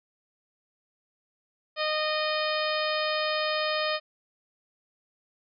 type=harmonic tone with a mistuned harmonic; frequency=615 Hz; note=D#5; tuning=20 cents flat; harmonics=1 / 2 / 3 / 4 / 5 / 6 / 7 / 8; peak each=-29 / -32 / -34 / -35 / -36 / -37 / -37 / -38 dBFS; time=1.76-4 s; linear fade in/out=50 ms; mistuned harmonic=8; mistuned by=+23 cents; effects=none